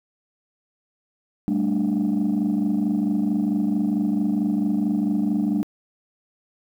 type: chord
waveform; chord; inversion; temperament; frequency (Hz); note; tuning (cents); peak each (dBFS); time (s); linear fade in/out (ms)
sine; G suspended second; none; just; 196 / 220.5 / 294; G3 / A3 / D4; 0 / +4 / +2; -22; 1.48-5.63; 0
effects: tanh soft clip ceiling -15 dBFS + 9-bit